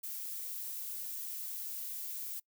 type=noise; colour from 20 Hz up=violet; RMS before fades=-41 dBFS; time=0.03-2.4 s; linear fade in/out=10 ms; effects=noise-tail reverb RT60 0.1 s tail -23 dB re dry